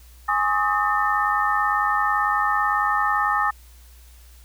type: tone cluster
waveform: sine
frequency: 829 / 1074 / 1165 / 1263 / 1803 Hz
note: G#5 / C6 / D6 / D#6 / A6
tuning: -3 / +45 / -14 / +26 / +42 cents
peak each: -24 / -29 / -28 / -22 / -25 dBFS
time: 0.28-3.51 s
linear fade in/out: 10 ms
effects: added 60 Hz sine -45 dBFS peak until 4.44 s + white hiss -54 dBFS RMS until 4.44 s